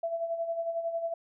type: tone with tremolo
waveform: sine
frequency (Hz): 668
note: E5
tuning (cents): +23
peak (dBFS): -27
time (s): 0.03-1.14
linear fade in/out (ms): 5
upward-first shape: sine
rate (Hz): 11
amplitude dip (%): 60
effects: none